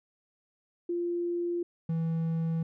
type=tone pair in turn; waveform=sine / triangle; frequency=346.8 / 163.67 Hz; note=F4 / E3; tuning=-12 / -12 cents; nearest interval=octave + minor second; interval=1300 cents; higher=first; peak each=-28 / -25 dBFS; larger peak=second; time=0.89-1.63 / 1.89-2.63 s; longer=neither; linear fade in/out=5 ms; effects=none